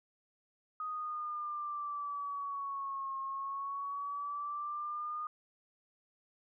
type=exponential two-way sweep; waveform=sine; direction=down then up; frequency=1250 to 1077 to 1225 Hz; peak=-36 dBFS; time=0.8-5.27 s; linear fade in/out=2 ms; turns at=3.18 s; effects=none